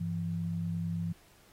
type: tone pair together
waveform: sine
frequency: 99.7 / 168.74 Hz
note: G2 / E3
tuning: +30 / +41 cents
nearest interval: major sixth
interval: 911 cents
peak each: -37 / -32 dBFS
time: 0-1.13 s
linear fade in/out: 10 ms
effects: pink hiss -62 dBFS RMS until 1.52 s + AAC 48 kbps